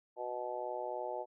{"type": "harmonic tone", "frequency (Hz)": 123.47, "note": "B2", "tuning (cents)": 0, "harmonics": [3, 4, 5, 6, 7], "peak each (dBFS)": [-45, -43, -41, -46, -42], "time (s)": [0.16, 1.26], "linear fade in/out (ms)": 50, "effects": []}